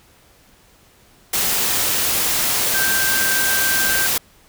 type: tone in noise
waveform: sine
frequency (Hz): 1568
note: G6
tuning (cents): 0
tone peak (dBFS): -20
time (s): 2.74-4.07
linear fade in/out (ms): 5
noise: white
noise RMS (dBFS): -19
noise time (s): 1.33-4.18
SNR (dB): -4
effects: pink hiss -52 dBFS RMS until 4.48 s